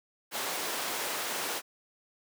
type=high-pass noise; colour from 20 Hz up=pink; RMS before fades=-34 dBFS; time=0.31-1.62 s; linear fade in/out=50 ms; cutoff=480 Hz; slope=12 dB/octave; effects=none